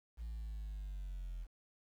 sine linear sweep, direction down, 57.4 to 41.76 Hz, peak -38 dBFS, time 0.17-1.47 s, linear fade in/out 50 ms, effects tanh soft clip ceiling -40 dBFS + 11-bit

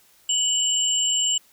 sine tone pair together, 2960 / 7418 Hz, F#7 / A#8, 0 / -9 cents, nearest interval octave + major third, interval 1591 cents, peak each -22 dBFS, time 0.29-1.38 s, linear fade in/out 5 ms, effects white hiss -57 dBFS RMS until 1.52 s

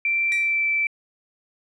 sine tone with pitch glide, 2349 to 2327 Hz, D7 to D7, 0 to -17 cents, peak -19 dBFS, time 0.05-0.87 s, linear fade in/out 2 ms, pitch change -17 cents, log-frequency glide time 0.25-0.68 s
sawtooth tone with exponential decay, 1916 Hz, A#6, 47 cents sharp, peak -25 dBFS, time 0.32-0.6 s, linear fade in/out 0 ms, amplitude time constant 59 ms
effects resampled to 24000 Hz

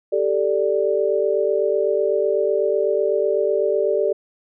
sine chord, G suspended second, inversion none, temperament equal, 392 / 440 / 587.3 Hz, G4 / A4 / D5, 0 / 0 / 0 cents, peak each -21 / -21 / -21 dBFS, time 0.12-4.13 s, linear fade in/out 10 ms, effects none

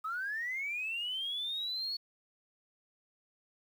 sine linear sweep, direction up, 1250 to 4416 Hz, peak -33 dBFS, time 0.04-1.97 s, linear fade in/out 10 ms, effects tanh soft clip ceiling -29 dBFS + 10-bit

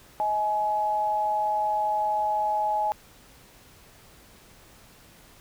sine tone pair together, 633 / 844 Hz, D#5 / G#5, +30 / +28 cents, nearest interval perfect fourth, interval 498 cents, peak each -31 / -23 dBFS, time 0.2-2.92 s, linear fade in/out 0 ms, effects pink hiss -53 dBFS RMS until 5.4 s

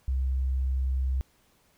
sine tone, 65.41 Hz, C2, in tune, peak -24 dBFS, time 0.08-1.21 s, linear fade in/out 0 ms, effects pink hiss -65 dBFS RMS until 1.77 s

